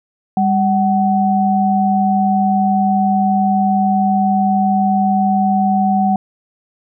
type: tone pair together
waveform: sine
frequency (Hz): 199.2 / 752.1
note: G3 / F#5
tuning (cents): +28 / +28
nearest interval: octave + major seventh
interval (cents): 2300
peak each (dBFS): -14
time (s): 0.37-6.16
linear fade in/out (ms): 2
effects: none